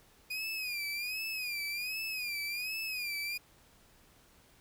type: tone with vibrato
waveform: 30% pulse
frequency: 2462 Hz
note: D#7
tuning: 19 cents flat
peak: -32 dBFS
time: 0.3-3.38 s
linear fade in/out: 10 ms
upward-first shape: sine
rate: 1.3 Hz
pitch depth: 110 cents each way
effects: pink hiss -63 dBFS RMS until 4.6 s